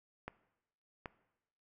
clicks, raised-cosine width 0.5 ms, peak -26 dBFS, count 2, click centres 0.28 / 1.058 s, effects noise-tail reverb RT60 0.9 s tail -18 dB re dry

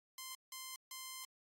5% pulse tone bursts at uneven times, 1042 Hz, C6, 7 cents flat, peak -34 dBFS, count 3, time 0.18-0.35 / 0.52-0.76 / 0.91-1.25 s, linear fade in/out 2 ms, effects AAC 48 kbps

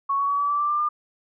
sine tone with pitch steps, 1108.7 / 1121.6 / 1134.6 / 1147.8 / 1161.1 / 1174.6 / 1188.3 / 1202.1 Hz, C#6 / C#6 / C#6 / D6 / D6 / D6 / D6 / D6, 0 / +20 / +40 / -40 / -20 / 0 / +20 / +40 cents, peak -20 dBFS, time 0.09-0.89 s, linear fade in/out 10 ms, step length 100 ms, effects none

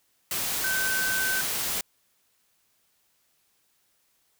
sine tone in noise, 1533 Hz, G6, 39 cents flat, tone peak -26 dBFS, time 0.64-1.41 s, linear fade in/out 2 ms, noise white, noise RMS -29 dBFS, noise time 0.31-1.81 s, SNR 0 dB, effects white hiss -69 dBFS RMS until 4.39 s

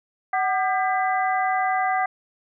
harmonic tone with a mistuned harmonic, 400 Hz, G4, 35 cents sharp, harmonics 2 / 3 / 4 / 5, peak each -21 / -28 / -30 / -29 dBFS, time 0.33-2.06 s, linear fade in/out 5 ms, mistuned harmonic 2, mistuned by -110 cents, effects none

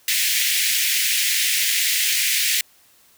pink high-pass noise, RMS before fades -20 dBFS, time 0.08-2.61 s, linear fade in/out 2 ms, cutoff 1900 Hz, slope 48 dB/octave, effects white hiss -55 dBFS RMS until 3.17 s

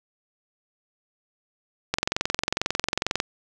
click train, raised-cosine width 0.2 ms, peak -5 dBFS, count 29, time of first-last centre 1.94-3.201 s, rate 22.2 Hz, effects none

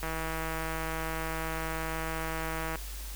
click train, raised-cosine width 0.5 ms, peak -20 dBFS, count 440, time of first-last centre 0.03-2.757 s, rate 161 Hz, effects added 50 Hz sine -38 dBFS peak until 3.15 s + white hiss -45 dBFS RMS until 3.15 s

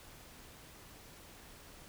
silence, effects pink hiss -55 dBFS RMS until 1.88 s

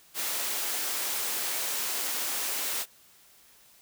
white high-pass noise, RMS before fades -31 dBFS, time 0.14-2.86 s, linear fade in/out 50 ms, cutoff 320 Hz, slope 12 dB/octave, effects white hiss -58 dBFS RMS until 3.81 s

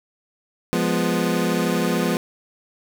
25% pulse chord, F diminished, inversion none, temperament equal, 174.61 / 207.7 / 246.9 Hz, F3 / Ab3 / Cb4, 0 / 0 / 0 cents, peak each -19 / -21 / -20 dBFS, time 0.73-2.17 s, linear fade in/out 0 ms, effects none

